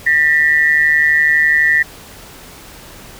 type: tone pair together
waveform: sine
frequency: 1797.1 / 1949 Hz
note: A6 / B6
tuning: +36 / -23 cents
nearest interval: minor second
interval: 141 cents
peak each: -12 dBFS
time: 0.06-1.83 s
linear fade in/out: 10 ms
effects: pink hiss -37 dBFS RMS until 3.19 s